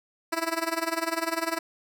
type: tone with tremolo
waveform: 10% pulse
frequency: 329.6 Hz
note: E4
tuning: in tune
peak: -15 dBFS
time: 0.32-1.59 s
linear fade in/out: 10 ms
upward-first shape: sine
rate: 20 Hz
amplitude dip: 85%
effects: none